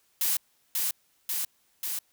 blue noise with echo, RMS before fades -26 dBFS, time 0.21-0.37 s, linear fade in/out 2 ms, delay 540 ms, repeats 3, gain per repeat -2 dB, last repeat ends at 1.99 s, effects white hiss -68 dBFS RMS until 2.12 s

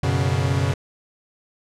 45% pulse chord, F# suspended fourth, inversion none, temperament equal with one note detuned, 92.5 / 123.47 / 139.96 Hz, F#2 / B2 / C#3, 0 / 0 / +17 cents, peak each -23 dBFS, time 0.03-0.74 s, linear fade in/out 5 ms, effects low-pass 8000 Hz 12 dB/octave

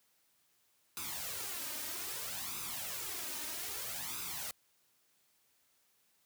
white noise with flanger, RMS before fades -41 dBFS, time 0.97-4.51 s, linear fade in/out 0 ms, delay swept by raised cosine 0.8 to 3.3 ms, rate 0.62 Hz, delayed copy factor +0.7, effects white hiss -73 dBFS RMS until 6.25 s + high-pass 60 Hz 12 dB/octave

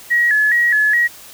sine tone with vibrato, 1804 Hz, A6, 43 cents sharp, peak -11 dBFS, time 0.1-1.08 s, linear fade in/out 20 ms, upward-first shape square, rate 2.4 Hz, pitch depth 93 cents each way, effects white hiss -39 dBFS RMS until 1.33 s

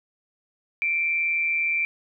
sine tone with amplitude modulation, 2349 Hz, D7, in tune, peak -19 dBFS, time 0.82-1.85 s, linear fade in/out 0 ms, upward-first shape sine, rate 161 Hz, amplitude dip 45%, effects none

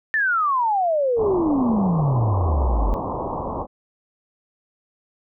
sine exponential sweep, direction down, 1811 to 44.61 Hz, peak -17 dBFS, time 0.14-2.94 s, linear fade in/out 0 ms
white low-pass noise, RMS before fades -27 dBFS, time 1.16-3.67 s, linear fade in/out 50 ms, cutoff 1100 Hz, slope 96 dB/octave
effects none

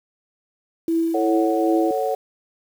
sine tone with tremolo, 330 Hz, E4, 2 cents sharp, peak -16 dBFS, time 0.88-1.91 s, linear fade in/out 2 ms, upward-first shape triangle, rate 2.6 Hz, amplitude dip 50%
sine chord, F# minor, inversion first, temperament just, 444 / 555 / 740 Hz, A4 / C#5 / F#5, +16 / +2 / 0 cents, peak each -24 dBFS, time 1.14-2.15 s, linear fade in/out 5 ms
effects 7-bit

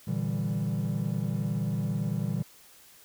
triangle chord, E half-diminished seventh, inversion second, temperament equal, 116.54 / 146.83 / 164.81 / 196 Hz, Bb2 / D3 / E3 / G3, 0 / 0 / 0 / 0 cents, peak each -30 dBFS, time 0.07-2.43 s, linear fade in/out 10 ms, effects tanh soft clip ceiling -19 dBFS + white hiss -55 dBFS RMS until 3.04 s

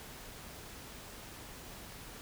silence, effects pink hiss -49 dBFS RMS until 2.21 s

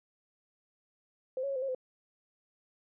sine tone with pitch steps, 517 / 555 / 548 / 512 / 542 / 512 Hz, C5 / C#5 / C#5 / C5 / C#5 / C5, -21 / +2 / -20 / -38 / -39 / -38 cents, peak -31 dBFS, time 1.37-1.748 s, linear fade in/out 2 ms, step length 63 ms, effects none

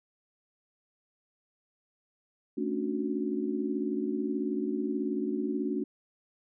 sine chord, D major seventh, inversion second, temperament just, 220.2 / 275.3 / 293.7 / 367.1 Hz, A3 / C#4 / D4 / F#4, +2 / -12 / 0 / -14 cents, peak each -34 dBFS, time 2.57-5.84 s, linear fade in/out 10 ms, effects none

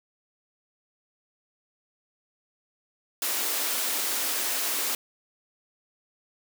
white high-pass noise, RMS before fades -28 dBFS, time 3.22-4.95 s, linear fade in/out 2 ms, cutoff 240 Hz, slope 96 dB/octave, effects none

